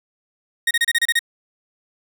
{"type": "tone bursts", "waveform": "30% pulse", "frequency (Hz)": 1864.7, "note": "A#6", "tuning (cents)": 0, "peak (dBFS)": -12, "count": 8, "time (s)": [0.67, 1.192], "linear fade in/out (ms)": 5, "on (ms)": 39, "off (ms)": 30, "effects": []}